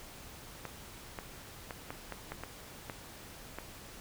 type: clicks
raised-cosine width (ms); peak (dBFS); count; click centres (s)
0.5; -24; 9; 0.653 / 1.188 / 1.708 / 1.905 / 2.123 / 2.32 / 2.436 / 2.898 / 3.586
effects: pink hiss -50 dBFS RMS until 4 s